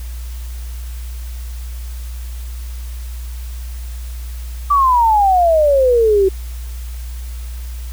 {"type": "exponential sweep", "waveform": "sine", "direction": "down", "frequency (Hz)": [1174.7, 375.1], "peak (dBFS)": -9, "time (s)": [4.7, 6.29], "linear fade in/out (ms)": 10, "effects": ["added 60 Hz sine -24 dBFS peak until 7.92 s", "white hiss -41 dBFS RMS until 7.92 s"]}